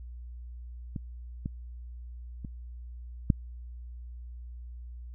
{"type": "clicks", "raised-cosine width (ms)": 5, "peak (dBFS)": [-21, -20, -25, -9], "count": 4, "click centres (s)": [0.962, 1.459, 2.448, 3.302], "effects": ["added 60 Hz sine -40 dBFS peak until 5.14 s"]}